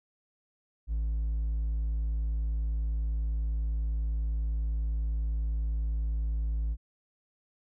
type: tone with hard clipping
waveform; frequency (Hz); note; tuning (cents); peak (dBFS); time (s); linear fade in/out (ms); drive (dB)
sine; 55; A1; 0; -28; 0.87-6.77; 50; 2
effects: none